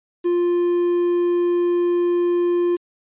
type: tone with quantisation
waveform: triangle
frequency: 350 Hz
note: F4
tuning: 4 cents sharp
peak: -14 dBFS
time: 0.24-2.77 s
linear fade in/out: 20 ms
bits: 7
effects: resampled to 8000 Hz